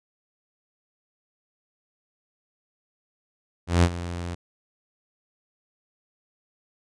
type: tone with ADSR envelope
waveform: sawtooth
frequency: 86.8 Hz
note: F2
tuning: 10 cents flat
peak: -10 dBFS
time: 3.67-4.35 s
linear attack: 160 ms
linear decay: 59 ms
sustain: -16 dB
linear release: 9 ms
effects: resampled to 22050 Hz